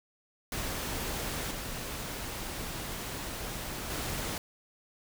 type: noise with level steps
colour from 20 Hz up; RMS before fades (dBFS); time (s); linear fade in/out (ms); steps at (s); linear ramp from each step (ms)
pink; -35 / -38 / -35; 0.52-4.38; 2; 1.51 / 3.9; 2
effects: none